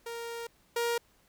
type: tone pair in turn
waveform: sawtooth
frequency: 466.2 / 470.8 Hz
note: A#4 / A#4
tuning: 0 / +17 cents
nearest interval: unison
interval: 17 cents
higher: second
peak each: -33 / -24 dBFS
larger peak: second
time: 0.06-0.47 / 0.76-0.98 s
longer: first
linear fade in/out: 5 ms
effects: pink hiss -66 dBFS RMS until 1.28 s